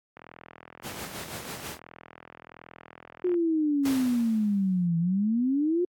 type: click train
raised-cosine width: 0.5 ms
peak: -29 dBFS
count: 132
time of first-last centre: 0.17-3.342 s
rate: 41.3 Hz
type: noise with tremolo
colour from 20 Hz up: pink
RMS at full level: -36 dBFS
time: 0.82-1.79 s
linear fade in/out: 50 ms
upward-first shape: sine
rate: 6.1 Hz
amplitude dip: 50%
type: exponential two-way sweep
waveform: sine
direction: down then up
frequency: 364.8 to 164.81 to 364.8 Hz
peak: -22 dBFS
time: 3.24-5.85 s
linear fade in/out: 5 ms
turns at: 4.98 s
type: noise with exponential decay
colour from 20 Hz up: pink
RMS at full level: -33 dBFS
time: 3.85-4.87 s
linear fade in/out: 5 ms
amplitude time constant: 220 ms
effects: high-pass 100 Hz 12 dB/octave + AAC 64 kbps